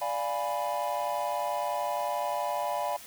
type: chord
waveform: triangle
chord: D diminished seventh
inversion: none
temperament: equal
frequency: 587.3 / 698.5 / 830.6 / 987.8 Hz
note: D5 / F5 / Ab5 / Cb6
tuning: 0 / 0 / 0 / 0 cents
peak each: -32 dBFS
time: 0.01-2.97 s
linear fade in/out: 10 ms
effects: white hiss -47 dBFS RMS until 3.06 s